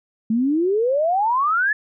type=exponential sweep; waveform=sine; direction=up; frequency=214.5 to 1760 Hz; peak=-16 dBFS; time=0.3-1.73 s; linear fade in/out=5 ms; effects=none